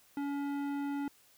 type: tone with tanh clipping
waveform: sine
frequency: 283.2 Hz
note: C#4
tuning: 37 cents sharp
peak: -35 dBFS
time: 0.17-1.08 s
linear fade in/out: 2 ms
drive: 15 dB
effects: white hiss -64 dBFS RMS until 1.37 s